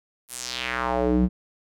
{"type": "tone with band-pass filter sweep", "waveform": "square", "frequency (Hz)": 62, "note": "B1", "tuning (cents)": 7, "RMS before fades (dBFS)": -24, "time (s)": [0.28, 1.29], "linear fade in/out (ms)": 50, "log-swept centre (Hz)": [12000, 170], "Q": 2.3, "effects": []}